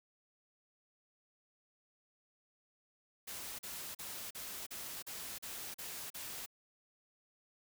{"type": "noise bursts", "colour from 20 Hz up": "white", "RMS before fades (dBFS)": -45, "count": 9, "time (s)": [3.27, 6.462], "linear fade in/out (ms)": 10, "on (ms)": 320, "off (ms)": 39, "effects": []}